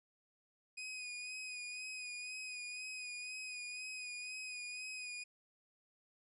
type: tone with vibrato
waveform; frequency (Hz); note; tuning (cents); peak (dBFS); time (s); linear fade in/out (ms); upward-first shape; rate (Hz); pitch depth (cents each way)
sawtooth; 2489; D#7; 0; -40; 0.77-5.24; 10; sine; 2; 32
effects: resampled to 24000 Hz